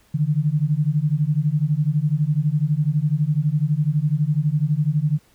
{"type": "beating tone pair", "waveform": "sine", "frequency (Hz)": [144.3, 156.3], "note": ["D3", "D#3"], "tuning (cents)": [-30, 8], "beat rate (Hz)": 12, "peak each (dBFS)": -20, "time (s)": [0.14, 5.19], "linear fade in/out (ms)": 10, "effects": ["pink hiss -58 dBFS RMS until 5.34 s"]}